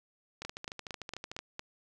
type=two click trains; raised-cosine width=0.2 ms; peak=-23 / -21 dBFS; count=14 / 6; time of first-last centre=0.42-1.39 / 0.45-1.594 s; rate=13.4 / 4.37 Hz; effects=none